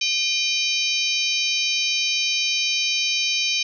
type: harmonic tone with a mistuned harmonic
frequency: 772 Hz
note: G5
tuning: 27 cents flat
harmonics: 3 / 4 / 5 / 6 / 7 / 8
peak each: -25 / -26 / -27 / -28 / -28 / -29 dBFS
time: 0.01-3.63 s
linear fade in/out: 5 ms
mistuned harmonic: 3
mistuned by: +79 cents
effects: none